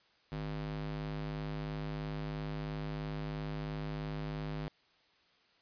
square tone with high-pass filter, 51.5 Hz, G#1, 14 cents flat, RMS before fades -39 dBFS, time 0.32-4.68 s, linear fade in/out 0 ms, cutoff 110 Hz, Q 1.7, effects white hiss -68 dBFS RMS until 5.61 s + resampled to 11025 Hz

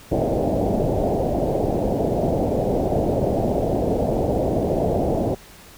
white low-pass noise, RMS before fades -21 dBFS, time 0.11-5.35 s, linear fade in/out 10 ms, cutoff 710 Hz, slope 48 dB/octave, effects pink hiss -45 dBFS RMS until 5.77 s

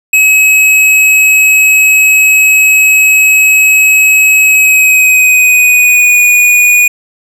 square tone with pitch glide, 2560 to 2459 Hz, D#7 to D#7, +49 to -21 cents, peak -4 dBFS, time 0.13-6.88 s, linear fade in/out 5 ms, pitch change -70 cents, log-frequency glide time 4.43-6.21 s, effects none

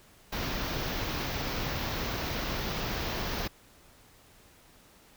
pink band-stop noise, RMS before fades -33 dBFS, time 0.32-3.48 s, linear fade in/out 10 ms, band 6000 to 14000 Hz, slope 48 dB/octave, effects pink hiss -58 dBFS RMS until 5.16 s

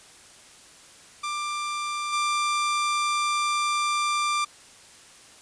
sawtooth tone with level steps, 1185 Hz, D6, 15 cents sharp, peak -24 / -19 dBFS, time 1.23-4.45 s, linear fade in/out 10 ms, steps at 2.12 s, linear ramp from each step 20 ms, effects white hiss -50 dBFS RMS until 5.41 s + resampled to 22050 Hz

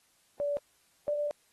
sine tone pair in turn, 577 / 588.4 Hz, D5 / D5, -31 / +3 cents, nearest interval unison, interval 34 cents, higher second, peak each -28 dBFS, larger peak neither, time 0.4-0.57 / 1.08-1.31 s, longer second, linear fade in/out 0 ms, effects white hiss -68 dBFS RMS until 1.52 s + AAC 32 kbps

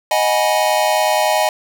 square chord, G# minor seventh, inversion second, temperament equal with one note detuned, 622.3 / 740 / 830.6 / 971.9 Hz, D#5 / F#5 / G#5 / B5, 0 / 0 / 0 / -28 cents, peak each -18 / -21 / -19 / -23 dBFS, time 0.11-1.49 s, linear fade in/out 2 ms, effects none

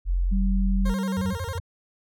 sine tone, 44.18 Hz, F1, 21 cents sharp, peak -20 dBFS, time 0.05-0.95 s, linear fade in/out 50 ms
sine tone with pitch glide, 193 to 189.47 Hz, G3 to F#3, -27 to +41 cents, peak -24 dBFS, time 0.31-1.34 s, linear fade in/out 20 ms, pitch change -32 cents, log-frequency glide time 1.04-1.22 s
20% pulse tone with vibrato, 497.5 Hz, B4, 13 cents sharp, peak -28 dBFS, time 0.85-1.59 s, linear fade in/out 10 ms, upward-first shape square, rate 11 Hz, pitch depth 120 cents each way
sine tone bursts, 89.2 Hz, F2, 37 cents sharp, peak -27 dBFS, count 6, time 1.17-1.601 s, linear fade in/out 5 ms, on 51 ms, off 25 ms
effects none

